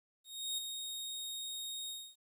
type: tone with ADSR envelope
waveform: sawtooth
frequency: 3729 Hz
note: A#7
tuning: in tune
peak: -31 dBFS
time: 0.24-2.16 s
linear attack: 340 ms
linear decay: 7 ms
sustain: -6 dB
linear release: 270 ms
effects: 12-bit